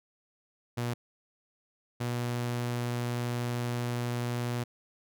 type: tone pair in turn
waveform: sawtooth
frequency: 120 / 120.83 Hz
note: B2 / B2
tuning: -49 / -37 cents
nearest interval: unison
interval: 12 cents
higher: second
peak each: -26 dBFS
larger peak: neither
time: 0.77-0.94 / 2-4.64 s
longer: second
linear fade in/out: 10 ms
effects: none